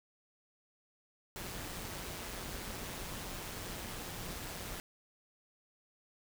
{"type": "noise with amplitude modulation", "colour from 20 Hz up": "pink", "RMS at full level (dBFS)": -41, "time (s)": [1.36, 4.8], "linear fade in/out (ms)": 0, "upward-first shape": "sine", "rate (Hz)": 183, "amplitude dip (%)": 45, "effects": []}